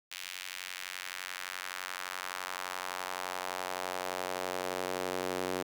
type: tone with high-pass filter sweep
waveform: sawtooth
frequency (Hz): 91.7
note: F#2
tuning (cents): -15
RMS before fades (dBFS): -38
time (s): 0.11-5.63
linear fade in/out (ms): 10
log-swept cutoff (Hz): 2600 to 370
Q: 1.3
effects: none